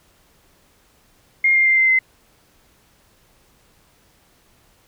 sine tone with pitch steps, 2128 / 2111 / 2094 / 2077 / 2060 Hz, C7 / C7 / C7 / C7 / C7, +29 / +15 / +1 / -13 / -28 cents, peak -12 dBFS, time 1.44-1.99 s, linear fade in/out 5 ms, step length 110 ms, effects pink hiss -57 dBFS RMS until 4.87 s

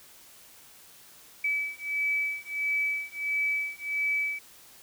sine beating tone pair, 2295 / 2296.5 Hz, D7 / D7, -40 / -39 cents, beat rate 1.5 Hz, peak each -30 dBFS, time 1.44-4.39 s, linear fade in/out 5 ms, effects white hiss -53 dBFS RMS until 4.82 s

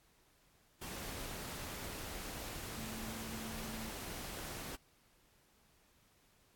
sine tone in noise, 222.3 Hz, A3, 18 cents sharp, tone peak -46 dBFS, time 2.77-3.9 s, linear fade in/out 10 ms, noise pink, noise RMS -45 dBFS, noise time 0.81-4.76 s, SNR -4 dB, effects pink hiss -70 dBFS RMS until 6.55 s + AAC 64 kbps

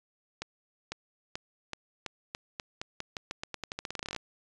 accelerating click train, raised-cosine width 0.2 ms, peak -18 dBFS, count 27, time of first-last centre 0.42-4.163 s, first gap 500 ms, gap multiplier 0.87, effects resampled to 22050 Hz

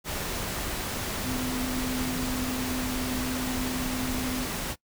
sine tone in noise, 254.2 Hz, C4, 50 cents flat, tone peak -30 dBFS, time 1.23-4.48 s, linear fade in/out 50 ms, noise pink, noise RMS -32 dBFS, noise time 0.04-4.76 s, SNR -1 dB, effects noise-tail reverb RT60 0.1 s tail -21 dB re dry

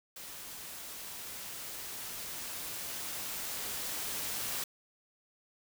white noise with level ramp, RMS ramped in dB -46 to -36 dBFS, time 0.16-4.64 s, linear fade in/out 5 ms, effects none

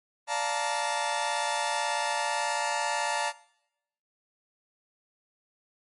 sawtooth chord, Bb major seventh, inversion first, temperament just, 582.7 / 699.2 / 874.1 / 932.3 Hz, D5 / F5 / A5 / Bb5, -14 / +2 / -12 / 0 cents, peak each -31 / -31 / -26 / -28 dBFS, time 0.27-3.33 s, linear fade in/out 50 ms, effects noise-tail reverb RT60 0.8 s tail -20 dB re dry + MP3 48 kbps

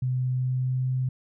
sine tone with pitch glide, 127.5 to 128.76 Hz, C3 to C3, -44 to -27 cents, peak -23 dBFS, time 0.02-1.09 s, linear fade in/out 5 ms, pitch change +17 cents, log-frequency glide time 0.34-0.73 s, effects none

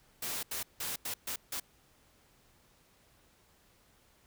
white noise bursts at uneven times, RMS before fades -37 dBFS, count 6, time 0.22-0.43 / 0.51-0.63 / 0.8-0.96 / 1.05-1.14 / 1.27-1.36 / 1.52-1.6 s, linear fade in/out 5 ms, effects pink hiss -66 dBFS RMS until 4.26 s

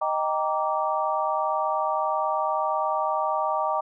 sine chord, Eb major seventh, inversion none, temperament equal with one note detuned, 622.3 / 784 / 932.3 / 1162.5 Hz, Eb5 / G5 / Bb5 / D6, 0 / 0 / 0 / -18 cents, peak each -28 dBFS, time 0.01-3.81 s, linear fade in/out 10 ms, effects none

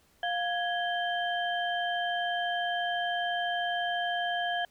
sine tone cluster, 703 / 1663 / 3127 Hz, F5 / G#6 / G7, +11 / +2 / -5 cents, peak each -30 / -33 / -36 dBFS, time 0.23-4.65 s, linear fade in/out 2 ms, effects pink hiss -65 dBFS RMS until 4.7 s

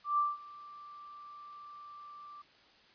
sine tone with ADSR envelope, 1174.7 Hz, D6, in tune, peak -25 dBFS, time 0.04-2.42 s, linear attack 140 ms, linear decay 190 ms, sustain -22 dB, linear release 6 ms, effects white hiss -62 dBFS RMS until 2.94 s + resampled to 11025 Hz

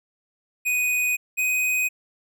square tone pair in turn, 2489 / 2503 Hz, D#7 / D#7, 0 / +10 cents, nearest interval unison, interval 10 cents, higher second, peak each -21 dBFS, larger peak neither, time 0.65-1.17 / 1.37-1.89 s, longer neither, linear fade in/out 20 ms, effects none

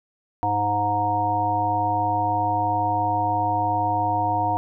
harmonic tone, 103.5 Hz, G#2, 5 cents flat, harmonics 1 / 3 / 5 / 7 / 9, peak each -29 / -31 / -35 / -23 / -23 dBFS, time 0.43-4.57 s, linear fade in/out 0 ms, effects none

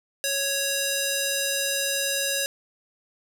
square tone with band-pass filter, 554.4 Hz, C#5, in tune, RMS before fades -26 dBFS, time 0.24-2.46 s, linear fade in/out 0 ms, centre 8100 Hz, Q 0.55, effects none

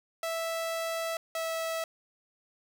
sawtooth tone pair in turn, 658 / 652.7 Hz, E5 / E5, -3 / -17 cents, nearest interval unison, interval 14 cents, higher first, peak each -27 dBFS, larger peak neither, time 0.23-1.17 / 1.35-1.84 s, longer first, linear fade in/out 2 ms, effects none

